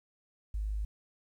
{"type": "tone", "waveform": "sine", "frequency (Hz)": 52, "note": "G#1", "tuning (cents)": 3, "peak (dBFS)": -31, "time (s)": [0.54, 0.85], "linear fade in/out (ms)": 5, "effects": ["11-bit"]}